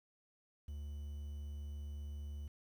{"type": "tone with quantisation", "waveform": "triangle", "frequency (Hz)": 72.7, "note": "D2", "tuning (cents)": -17, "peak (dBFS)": -40, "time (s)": [0.68, 2.48], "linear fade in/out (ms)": 5, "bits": 11, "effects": []}